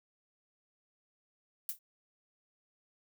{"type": "noise with exponential decay", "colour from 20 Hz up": "violet", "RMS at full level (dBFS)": -31, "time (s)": [1.69, 1.79], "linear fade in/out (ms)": 2, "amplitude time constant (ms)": 21, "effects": []}